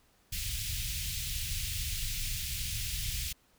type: band-stop noise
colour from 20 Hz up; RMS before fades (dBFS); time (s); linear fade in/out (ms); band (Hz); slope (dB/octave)
pink; -35; 0.32-3.33; 10; 120 to 2500; 24
effects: pink hiss -67 dBFS RMS until 3.58 s

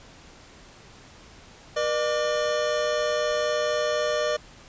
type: tone cluster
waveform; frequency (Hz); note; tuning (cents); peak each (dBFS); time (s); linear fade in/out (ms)
square; 480.1 / 604 / 1168; B4 / D5 / D6; -49 / +48 / -10; -30 / -25 / -33; 1.76-4.37; 10
effects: pink hiss -49 dBFS RMS until 4.68 s + resampled to 16000 Hz

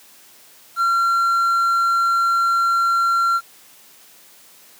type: tone with quantisation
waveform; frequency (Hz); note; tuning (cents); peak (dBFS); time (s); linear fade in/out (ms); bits
triangle; 1370; F6; -34; -13; 0.76-3.41; 50; 7
effects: white hiss -48 dBFS RMS until 4.79 s + high-pass 150 Hz 12 dB/octave

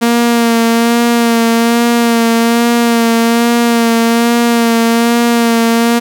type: tone with vibrato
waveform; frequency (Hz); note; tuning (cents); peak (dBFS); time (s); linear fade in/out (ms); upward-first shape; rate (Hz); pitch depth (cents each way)
sawtooth; 233.1; A#3; 0; -4; 0.01-6; 20; sine; 1.2; 26
effects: none

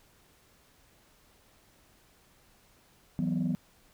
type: chord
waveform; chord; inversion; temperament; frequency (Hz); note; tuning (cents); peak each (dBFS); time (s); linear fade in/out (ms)
sine; E suspended second; none; equal with one note detuned; 164.81 / 187.04 / 246.9; E3 / F#3 / B3; 0 / +19 / 0; -30; 3.19-3.55; 0
effects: tanh soft clip ceiling -22 dBFS + pink hiss -63 dBFS RMS until 3.93 s

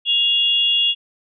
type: tone pair together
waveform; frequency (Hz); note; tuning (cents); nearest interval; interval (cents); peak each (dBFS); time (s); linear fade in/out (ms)
sine; 2814 / 3355; F7 / G#7; +12 / +17; minor third; 305; -17; 0.05-0.95; 50
effects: none

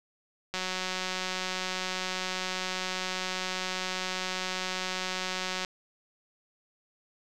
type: click train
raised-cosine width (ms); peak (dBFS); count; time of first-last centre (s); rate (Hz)
0.2; -15; 946; 0.54-5.648; 185
effects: none

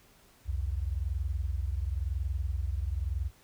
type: tone pair together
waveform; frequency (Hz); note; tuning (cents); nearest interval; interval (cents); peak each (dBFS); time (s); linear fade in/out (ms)
sine; 62.6 / 83.56; B1 / E2; +24 / +24; perfect fourth; 500; -31 / -33; 0.45-3.31; 50
effects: pink hiss -61 dBFS RMS until 3.43 s

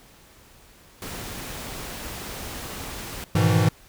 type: noise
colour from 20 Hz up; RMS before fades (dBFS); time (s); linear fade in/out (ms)
pink; -35; 1.02-3.24; 0
type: chord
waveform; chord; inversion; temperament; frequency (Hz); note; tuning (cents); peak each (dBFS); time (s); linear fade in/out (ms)
square; E major seventh; first; equal with one note detuned; 103.83 / 122.48 / 155.56 / 164.81; G#2 / B2 / D#3 / E3; 0 / -14 / 0 / 0; -21 / -25 / -26 / -23; 3.35-3.69; 5
effects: pink hiss -52 dBFS RMS until 3.88 s

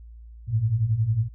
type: beating tone pair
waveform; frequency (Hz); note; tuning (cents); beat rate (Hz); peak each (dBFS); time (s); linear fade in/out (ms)
sine; 103.83 / 114.83; G#2 / A#2; 0 / -26; 11; -26 / -21; 0.47-1.29; 50
effects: added 57 Hz sine -41 dBFS peak until 1.34 s

